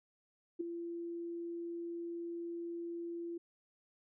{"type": "tone with ADSR envelope", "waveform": "sine", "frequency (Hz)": 340.5, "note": "F4", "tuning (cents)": -44, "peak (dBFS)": -31, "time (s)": [0.59, 3.38], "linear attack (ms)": 17, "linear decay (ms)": 7, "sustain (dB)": -8, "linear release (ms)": 8, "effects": []}